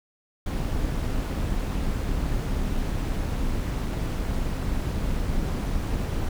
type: noise with amplitude modulation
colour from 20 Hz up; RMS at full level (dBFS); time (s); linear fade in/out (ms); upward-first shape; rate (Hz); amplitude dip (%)
brown; -24; 0.46-6.29; 5; sine; 225; 50
effects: none